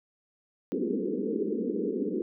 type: band-pass noise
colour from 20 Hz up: white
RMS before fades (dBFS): -30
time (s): 0.72-2.22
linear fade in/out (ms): 0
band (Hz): 190 to 470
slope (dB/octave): 96
effects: none